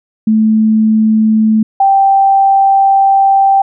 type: tone pair in turn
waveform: sine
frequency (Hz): 218.4 / 782.8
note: A3 / G5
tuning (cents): -13 / -3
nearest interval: octave + minor seventh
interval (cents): 2210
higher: second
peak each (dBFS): -6 / -5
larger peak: second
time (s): 0.27-1.63 / 1.8-3.62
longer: second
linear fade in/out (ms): 5
effects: none